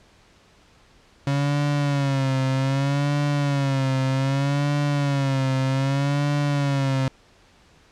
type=tone with vibrato; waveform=35% pulse; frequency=138.59 Hz; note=C#3; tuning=in tune; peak=-18 dBFS; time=1.27-7.08 s; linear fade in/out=2 ms; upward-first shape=sine; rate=0.64 Hz; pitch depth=82 cents each way; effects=pink hiss -55 dBFS RMS until 7.91 s + low-pass 6000 Hz 12 dB/octave